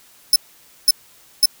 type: tone bursts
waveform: sawtooth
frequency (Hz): 5274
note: E8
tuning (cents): 0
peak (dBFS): -6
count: 3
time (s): 0.33-1.457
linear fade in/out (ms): 2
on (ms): 29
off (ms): 520
effects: white hiss -50 dBFS RMS until 1.6 s